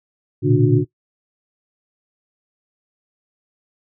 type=tone cluster; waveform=sine; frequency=114.7 / 124 / 146.3 / 294.5 / 363.5 Hz; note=A#2 / B2 / D3 / D4 / F#4; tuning=-28 / +7 / -6 / +5 / -31 cents; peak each=-18 dBFS; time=0.42-0.85 s; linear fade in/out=50 ms; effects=noise-tail reverb RT60 0.1 s tail -19 dB re dry